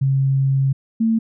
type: tone pair in turn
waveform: sine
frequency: 135.5 / 224.8 Hz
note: C#3 / A3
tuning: -39 / +37 cents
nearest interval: major sixth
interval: 876 cents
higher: second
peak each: -14 dBFS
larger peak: neither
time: 0.01-0.73 / 1-1.19 s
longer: first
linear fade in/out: 10 ms
effects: none